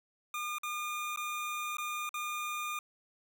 25% pulse tone with dropouts, 1212 Hz, D#6, 46 cents flat, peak -31 dBFS, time 0.34-2.79 s, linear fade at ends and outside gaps 2 ms, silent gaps 0.584-0.633 / 1.161-1.173 / 1.77-1.783 / 2.092-2.141 s, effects none

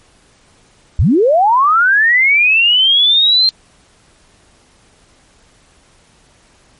sine linear sweep, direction up, 53.9 to 4186 Hz, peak -7 dBFS, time 0.99-3.49 s, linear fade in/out 0 ms, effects pink hiss -50 dBFS RMS until 6.79 s + MP3 48 kbps

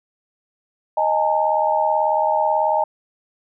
sine chord, D# suspended fourth, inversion none, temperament equal with one note detuned, 622.3 / 830.6 / 908.9 Hz, D#5 / G#5 / A#5, 0 / 0 / -44 cents, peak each -20 dBFS, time 0.97-2.84 s, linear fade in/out 5 ms, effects none

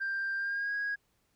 sine tone with pitch glide, 1584 to 1647.5 Hz, G6 to G#6, +18 to -14 cents, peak -29 dBFS, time 0-0.96 s, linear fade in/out 20 ms, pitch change +68 cents, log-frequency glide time 0.36-0.74 s, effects tanh soft clip ceiling -28 dBFS + pink hiss -74 dBFS RMS until 1.35 s

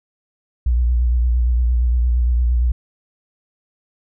sine tone with vibrato, 60.3 Hz, B1, 41 cents flat, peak -13 dBFS, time 0.66-2.72 s, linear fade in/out 5 ms, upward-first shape sine, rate 8.7 Hz, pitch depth 55 cents each way, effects none

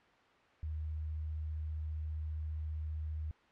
sine tone with vibrato, 77.6 Hz, D#2, 4 cents flat, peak -36 dBFS, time 0.63-3.31 s, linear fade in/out 0 ms, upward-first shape sine, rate 15 Hz, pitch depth 9 cents each way, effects white hiss -64 dBFS RMS until 3.51 s + low-pass 2000 Hz 12 dB/octave

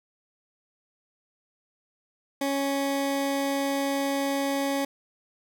20% pulse tone, 277.2 Hz, C#4, in tune, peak -20 dBFS, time 2.41-4.85 s, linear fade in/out 5 ms, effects none

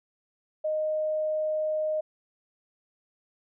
sine tone, 619 Hz, D#5, 9 cents flat, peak -25 dBFS, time 0.64-2.01 s, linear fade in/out 10 ms, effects none

